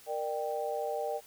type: chord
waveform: sine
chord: G minor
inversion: first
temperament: equal with one note detuned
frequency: 466.2 / 597.9 / 784 Hz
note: Bb4 / D5 / G5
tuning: 0 / +31 / 0 cents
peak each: -36 / -35 / -36 dBFS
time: 0.06-1.21 s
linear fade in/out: 50 ms
effects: white hiss -56 dBFS RMS until 1.26 s